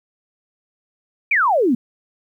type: exponential sweep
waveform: sine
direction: down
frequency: 2479 to 220 Hz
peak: -13 dBFS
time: 1.31-1.75 s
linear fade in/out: 5 ms
effects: 9-bit